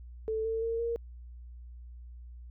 sine tone with pitch steps, 440 / 448.5 / 457.1 / 465.9 Hz, A4 / A4 / A#4 / A#4, 0 / +33 / -34 / -1 cents, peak -29 dBFS, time 0.28-0.96 s, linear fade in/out 0 ms, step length 170 ms, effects added 60 Hz sine -44 dBFS peak until 2.5 s

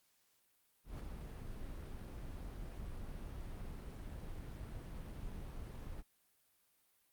brown noise with ADSR envelope, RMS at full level -42 dBFS, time 0.84-6.03 s, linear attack 160 ms, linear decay 5 ms, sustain -4 dB, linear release 35 ms, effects white hiss -75 dBFS RMS until 7.12 s + Opus 48 kbps

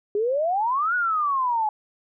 sine exponential two-way sweep, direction up then down, 400 to 1480 to 839 Hz, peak -20 dBFS, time 0.15-1.69 s, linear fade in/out 2 ms, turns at 0.95 s, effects none

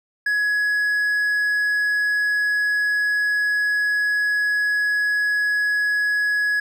triangle tone, 1679 Hz, G#6, 18 cents sharp, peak -16 dBFS, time 0.26-6.6 s, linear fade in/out 5 ms, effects none

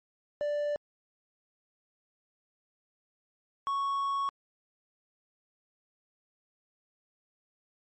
triangle tone pair in turn, 587.3 / 1108.7 Hz, D5 / C#6, 0 / 0 cents, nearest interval major seventh, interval 1100 cents, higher second, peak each -26 dBFS, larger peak neither, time 0.41-0.76 / 3.67-4.29 s, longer second, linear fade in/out 0 ms, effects MP3 32 kbps

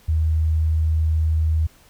sine tone, 79.2 Hz, D#2, 31 cents sharp, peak -16 dBFS, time 0.08-1.67 s, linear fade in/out 10 ms, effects pink hiss -53 dBFS RMS until 1.89 s

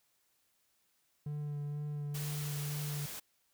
triangle tone with vibrato, 146.83 Hz, D3, in tune, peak -34 dBFS, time 1.26-3.06 s, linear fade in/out 5 ms, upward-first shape sine, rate 2.1 Hz, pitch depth 17 cents each way
white noise, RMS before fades -44 dBFS, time 2.14-3.2 s, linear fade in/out 10 ms
effects white hiss -75 dBFS RMS until 3.53 s

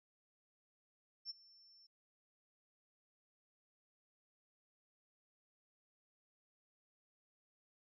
sine tone with ADSR envelope, 5390 Hz, E8, 38 cents sharp, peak -40 dBFS, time 1.25-1.87 s, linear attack 50 ms, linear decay 21 ms, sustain -22 dB, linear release 11 ms, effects none

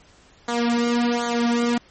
sawtooth tone with flanger, 237.7 Hz, A#3, 34 cents sharp, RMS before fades -21 dBFS, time 0.48-1.78 s, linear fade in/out 5 ms, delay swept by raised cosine 0.37 to 3.07 ms, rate 1.3 Hz, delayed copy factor -0.95, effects pink hiss -53 dBFS RMS until 1.9 s + MP3 32 kbps

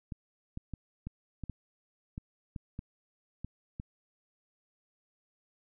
clicks, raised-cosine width 5 ms, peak -26 dBFS, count 11, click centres 0.122 / 0.574 / 0.737 / 1.07 / 1.437 / 1.497 / 2.179 / 2.562 / 2.791 / 3.446 / 3.799 s, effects none

